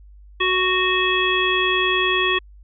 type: harmonic tone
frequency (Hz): 370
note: F#4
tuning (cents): 0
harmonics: 1 / 3 / 5 / 7 / 9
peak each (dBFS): -23 / -23 / -23 / -23 / -23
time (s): 0.4-2.39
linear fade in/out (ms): 10
effects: added 50 Hz sine -42 dBFS peak until 2.63 s